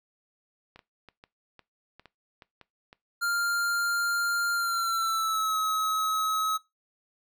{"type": "clicks", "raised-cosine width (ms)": 0.3, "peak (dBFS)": -32, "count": 10, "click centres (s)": [0.76, 0.792, 1.087, 1.239, 1.593, 1.996, 2.057, 2.422, 2.613, 2.929]}
{"type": "tone with pitch glide", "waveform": "square", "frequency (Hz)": [1396.9, 1281], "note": ["F6", "E6"], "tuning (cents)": [0, -50], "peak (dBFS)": -26, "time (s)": [3.21, 6.58], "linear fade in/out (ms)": 20, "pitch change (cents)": -150, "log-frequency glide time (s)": [4.54, 5.57]}
{"effects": ["noise-tail reverb RT60 0.2 s tail -20 dB re dry"]}